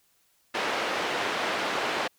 pink band-pass noise, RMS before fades -29 dBFS, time 0.54-2.08 s, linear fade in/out 10 ms, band 450 to 3100 Hz, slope 12 dB/octave, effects white hiss -67 dBFS RMS until 2.18 s

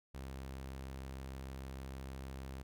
sawtooth tone, 66.5 Hz, C2, 29 cents sharp, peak -40 dBFS, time 0.14-2.63 s, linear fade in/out 10 ms, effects none

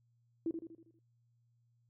sine tone with echo, 329.6 Hz, E4, in tune, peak -31 dBFS, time 0.46-0.51 s, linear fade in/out 2 ms, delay 80 ms, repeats 6, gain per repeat -6 dB, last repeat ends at 0.99 s, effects noise-tail reverb RT60 0.1 s tail -17 dB re dry + added 118 Hz sine -70 dBFS peak until 1.89 s

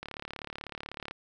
click train, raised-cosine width 0.3 ms, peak -22 dBFS, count 40, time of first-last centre 0.03-1.11 s, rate 36.1 Hz, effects none

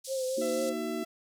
white band-pass noise, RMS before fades -43 dBFS, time 0.04-0.7 s, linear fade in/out 10 ms, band 4000 to 9800 Hz, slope 24 dB/octave
sine tone with vibrato, 523.3 Hz, C5, in tune, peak -29 dBFS, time 0.07-0.74 s, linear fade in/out 50 ms, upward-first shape triangle, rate 4 Hz, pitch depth 44 cents each way
sine chord, D# minor, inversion second, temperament just, 233.3 / 311.1 / 373.4 Hz, A#3 / D#4 / F#4, +2 / 0 / +16 cents, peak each -36 / -36 / -36 dBFS, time 0.37-1.04 s, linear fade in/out 10 ms
sawtooth tone, 668 Hz, E5, 23 cents sharp, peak -34 dBFS, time 0.41-1.05 s, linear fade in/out 10 ms
effects none

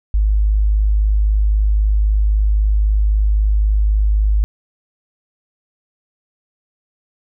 sine tone, 51.9 Hz, G#1, in tune, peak -11 dBFS, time 0.14-4.44 s, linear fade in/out 0 ms, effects none

